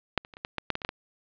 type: clicks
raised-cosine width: 0.3 ms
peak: -7 / -29 / -30 / -29 / -16 / -13 / -9 / -15 / -25 / -12 / -16 dBFS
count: 11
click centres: 0.177 / 0.249 / 0.338 / 0.369 / 0.449 / 0.583 / 0.703 / 0.754 / 0.818 / 0.849 / 0.891 s
effects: resampled to 11025 Hz + 8-bit